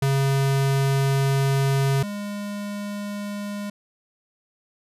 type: tone pair in turn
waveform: square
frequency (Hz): 136.8 / 204.5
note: C#3 / G#3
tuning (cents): -23 / -26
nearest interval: perfect fifth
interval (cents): 697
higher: second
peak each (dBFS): -19 / -29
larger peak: first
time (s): 0.02-2.03 / 2.03-3.7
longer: first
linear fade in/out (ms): 5
effects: resampled to 32000 Hz

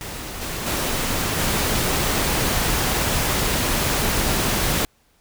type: noise with level steps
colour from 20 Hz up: pink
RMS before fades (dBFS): -32 / -28 / -23 / -21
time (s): 0.01-4.85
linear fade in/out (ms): 0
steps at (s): 0.41 / 0.66 / 1.38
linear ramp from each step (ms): 10
effects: pink hiss -61 dBFS RMS until 5.2 s

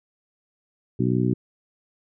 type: harmonic tone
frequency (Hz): 61.9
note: B1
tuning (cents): +5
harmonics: 2 / 3 / 4 / 5 / 6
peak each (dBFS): -23 / -25 / -26 / -27 / -28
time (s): 0.99-1.34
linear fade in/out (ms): 10
effects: none

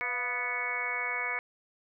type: harmonic tone with a mistuned harmonic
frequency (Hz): 246.9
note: B3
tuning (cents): 0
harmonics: 2 / 3 / 4 / 5 / 6 / 7 / 8 / 9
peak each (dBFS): -44 / -43 / -40 / -40 / -42 / -39 / -41 / -32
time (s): 0.01-1.39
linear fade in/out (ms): 0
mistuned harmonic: 3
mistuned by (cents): -74
effects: none

